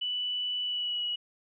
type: tone with pitch glide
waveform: sine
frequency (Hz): 2970 to 2921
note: F#7 to F#7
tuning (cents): +6 to -23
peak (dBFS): -29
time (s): 0.01-1.16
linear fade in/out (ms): 10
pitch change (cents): -29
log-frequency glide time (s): 0.62-1.02
effects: none